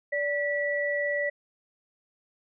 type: tone pair together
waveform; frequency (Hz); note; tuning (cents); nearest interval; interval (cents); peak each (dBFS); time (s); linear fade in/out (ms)
sine; 580 / 1950.9; D5 / B6; -22 / -22; octave + major sixth; 2100; -28; 0.12-1.3; 10
effects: none